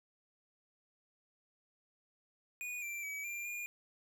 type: tone with pitch steps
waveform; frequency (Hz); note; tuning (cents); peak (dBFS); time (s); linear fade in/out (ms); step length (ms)
square; 2462 / 2355 / 2281 / 2381 / 2421; D#7 / D7 / C#7 / D7 / D#7; -19 / +4 / +49 / +23 / -48; -40; 2.61-3.66; 0; 210
effects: none